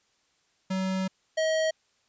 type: tone pair in turn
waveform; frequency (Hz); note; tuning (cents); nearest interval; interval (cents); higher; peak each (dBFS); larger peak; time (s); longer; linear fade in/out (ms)
square; 188.9 / 635.4; F#3 / D#5; +36 / +36; octave + major sixth; 2100; second; -27 / -24; second; 0.7-1.08 / 1.37-1.71; first; 10
effects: white hiss -69 dBFS RMS until 2.08 s + resampled to 16000 Hz